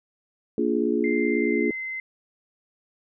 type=chord; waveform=sine; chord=Bb dominant seventh; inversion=none; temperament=just; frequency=233.1 / 291.4 / 349.6 / 419.5 Hz; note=Bb3 / D4 / F4 / Ab4; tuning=0 / -13 / +2 / +17 cents; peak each=-26 dBFS; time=0.58-1.71 s; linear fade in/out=2 ms
type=tone with pitch glide; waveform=sine; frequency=2093 to 2064 Hz; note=C7 to C7; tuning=0 to -24 cents; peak=-29 dBFS; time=1.04-2 s; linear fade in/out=2 ms; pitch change=-24 cents; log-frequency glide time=1.38-1.75 s
effects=none